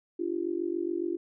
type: tone with amplitude modulation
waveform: sine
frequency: 343.1 Hz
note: F4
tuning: 31 cents flat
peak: -24 dBFS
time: 0.19-1.17 s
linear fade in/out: 10 ms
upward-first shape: sine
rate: 47.2 Hz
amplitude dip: 95%
effects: none